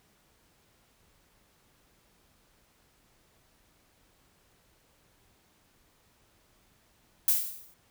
violet noise with exponential decay, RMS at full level -21 dBFS, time 7.28-7.74 s, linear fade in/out 2 ms, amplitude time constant 100 ms, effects pink hiss -66 dBFS RMS until 7.9 s

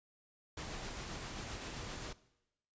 pink noise with tremolo, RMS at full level -43 dBFS, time 0.57-2.13 s, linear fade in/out 5 ms, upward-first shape sine, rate 7.6 Hz, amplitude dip 25%, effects noise-tail reverb RT60 0.9 s tail -19 dB re dry + resampled to 16000 Hz

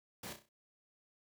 pink noise with echo, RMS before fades -45 dBFS, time 0.23-0.33 s, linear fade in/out 5 ms, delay 32 ms, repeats 5, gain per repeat -7 dB, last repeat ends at 0.49 s, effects high-pass 100 Hz 12 dB/octave

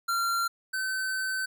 square tone pair in turn, 1375 / 1531 Hz, F6 / G6, -27 / -41 cents, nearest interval major second, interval 186 cents, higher second, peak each -26 / -29 dBFS, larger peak first, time 0.08-0.48 / 0.73-1.46 s, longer second, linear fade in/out 10 ms, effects none

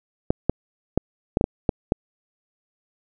clicks, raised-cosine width 2 ms, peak -4 dBFS, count 8, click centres 0.305 / 0.496 / 0.976 / 1.371 / 1.411 / 1.441 / 1.692 / 1.921 s, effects none

